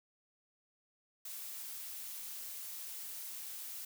blue noise, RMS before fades -45 dBFS, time 1.25-3.85 s, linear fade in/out 5 ms, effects none

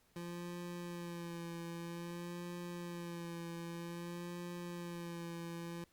25% pulse tone with vibrato, 171.9 Hz, F3, 27 cents flat, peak -39 dBFS, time 0.16-5.84 s, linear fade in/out 2 ms, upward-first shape sine, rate 0.52 Hz, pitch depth 30 cents each way, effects pink hiss -72 dBFS RMS until 5.92 s + Opus 48 kbps

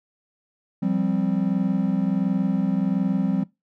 triangle chord, F suspended second, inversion none, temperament equal, 174.61 / 196 / 261.6 Hz, F3 / G3 / C4, 0 / 0 / 0 cents, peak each -23 / -21 / -24 dBFS, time 0.82-3.44 s, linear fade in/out 10 ms, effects noise-tail reverb RT60 0.2 s tail -20 dB re dry

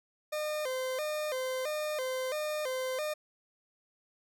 40% pulse tone with vibrato, 560 Hz, C#5, 18 cents sharp, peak -31 dBFS, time 0.32-3.14 s, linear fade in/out 10 ms, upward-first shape square, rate 1.5 Hz, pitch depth 140 cents each way, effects none

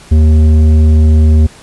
sine tone with tanh clipping, 77.78 Hz, D#2, in tune, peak -5 dBFS, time 0.11-1.47 s, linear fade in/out 10 ms, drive 10 dB, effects pink hiss -37 dBFS RMS until 1.62 s + resampled to 24000 Hz

